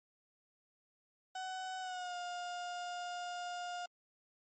35% pulse tone with pitch glide, 749 to 709 Hz, F#5 to F5, +21 to +26 cents, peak -38 dBFS, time 1.35-3.86 s, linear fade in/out 5 ms, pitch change -95 cents, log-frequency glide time 1.8-2.16 s, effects MP3 32 kbps

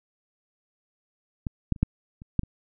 clicks, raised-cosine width 5 ms, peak -17 / -10 / -30 / -8 / -30 / -9 / -24 dBFS, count 7, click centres 1.468 / 1.723 / 1.762 / 1.83 / 2.219 / 2.393 / 2.434 s, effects none

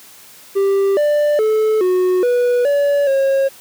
triangle tone with pitch steps, 393.4 / 591 / 434.2 / 366.5 / 488.7 / 571 / 543 Hz, G4 / D5 / A4 / F#4 / B4 / D5 / C#5, +6 / +11 / -23 / -16 / -18 / -49 / -36 cents, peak -10 dBFS, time 0.55-3.49 s, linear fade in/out 20 ms, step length 420 ms, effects white hiss -42 dBFS RMS until 3.6 s + high-pass 100 Hz 12 dB/octave

